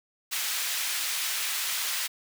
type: high-pass noise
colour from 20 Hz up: pink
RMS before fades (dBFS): -30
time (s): 0.31-2.08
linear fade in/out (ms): 20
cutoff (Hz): 2000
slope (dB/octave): 12
effects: none